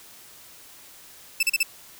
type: tone bursts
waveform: sawtooth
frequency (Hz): 2637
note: E7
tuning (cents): 0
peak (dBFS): -15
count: 4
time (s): 1.4-1.631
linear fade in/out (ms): 5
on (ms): 30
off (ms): 37
effects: white hiss -48 dBFS RMS until 1.99 s